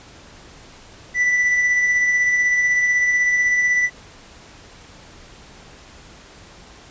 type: tone with tremolo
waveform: triangle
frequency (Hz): 1975.5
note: B6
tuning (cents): 0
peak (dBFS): -12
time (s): 1.14-3.9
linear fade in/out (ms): 50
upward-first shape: sine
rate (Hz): 16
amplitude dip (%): 30
effects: pink hiss -44 dBFS RMS until 6.9 s + resampled to 16000 Hz